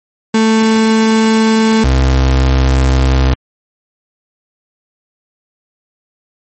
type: tone pair in turn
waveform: 35% pulse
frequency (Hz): 221.4 / 65.82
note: A3 / C2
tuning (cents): +11 / +11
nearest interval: octave + major sixth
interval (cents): 2100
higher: first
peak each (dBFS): -6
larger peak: neither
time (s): 0.34-1.84 / 1.84-3.34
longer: neither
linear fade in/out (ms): 5
effects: MP3 32 kbps